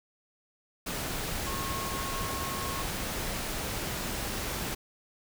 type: tone in noise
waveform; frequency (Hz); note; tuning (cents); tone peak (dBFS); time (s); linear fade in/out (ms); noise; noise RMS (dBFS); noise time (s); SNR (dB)
sine; 1087; C#6; -34; -37; 1.46-2.83; 10; pink; -34; 0.86-4.75; -6
effects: none